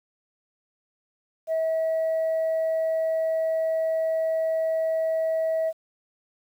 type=tone; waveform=sine; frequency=645 Hz; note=E5; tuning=38 cents flat; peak=-20 dBFS; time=1.47-5.73 s; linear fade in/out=50 ms; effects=tanh soft clip ceiling -20 dBFS + 9-bit